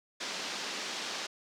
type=band-pass noise; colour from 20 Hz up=white; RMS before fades=-38 dBFS; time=0.2-1.27 s; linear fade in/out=10 ms; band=190 to 5700 Hz; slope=24 dB/octave; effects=none